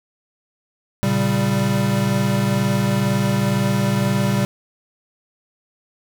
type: chord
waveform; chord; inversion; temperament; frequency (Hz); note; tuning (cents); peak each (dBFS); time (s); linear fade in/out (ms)
square; G diminished; first; equal; 116.54 / 138.59 / 196; Bb2 / Db3 / G3; 0 / 0 / 0; -23 / -23 / -20; 1.03-4.45; 0
effects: none